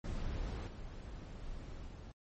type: noise with level steps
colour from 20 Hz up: brown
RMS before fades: -39 / -46 / -48 dBFS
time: 0.04-2.12 s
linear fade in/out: 5 ms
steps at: 0.67 / 1.86 s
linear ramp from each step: 10 ms
effects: MP3 32 kbps